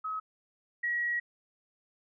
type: tone pair in turn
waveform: sine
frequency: 1278 / 1911.2 Hz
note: D#6 / A#6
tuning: +46 / +43 cents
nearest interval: perfect fifth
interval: 697 cents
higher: second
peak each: -32 / -28 dBFS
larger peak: second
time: 0.04-0.2 / 0.83-1.2 s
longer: second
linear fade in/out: 10 ms
effects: none